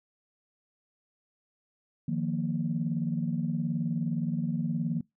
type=chord; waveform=sine; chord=Eb suspended second; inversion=none; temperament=equal; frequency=155.56 / 174.61 / 233.1 Hz; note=Eb3 / F3 / Bb3; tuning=0 / 0 / 0 cents; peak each=-31 dBFS; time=2.08-5.01 s; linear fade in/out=5 ms; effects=noise-tail reverb RT60 0.2 s tail -25 dB re dry + tanh soft clip ceiling -18 dBFS